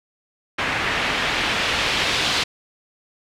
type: noise with low-pass filter sweep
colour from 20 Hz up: white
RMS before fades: -22 dBFS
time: 0.58-2.44 s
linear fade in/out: 10 ms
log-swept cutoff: 2100 to 3800 Hz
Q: 1.3
effects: none